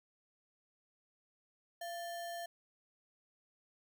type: tone with sample-and-hold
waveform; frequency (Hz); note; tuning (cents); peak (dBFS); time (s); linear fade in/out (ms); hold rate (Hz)
sine; 685; F5; -34; -40; 1.81-2.46; 5; 2450
effects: none